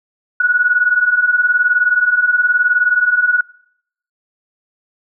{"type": "beating tone pair", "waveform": "sine", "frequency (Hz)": [1450, 1469], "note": ["F#6", "F#6"], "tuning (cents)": [-35, -13], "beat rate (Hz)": 19, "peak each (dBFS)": [-16, -12], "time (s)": [0.4, 3.41], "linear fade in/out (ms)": 5, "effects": ["noise-tail reverb RT60 0.7 s tail -23 dB re dry"]}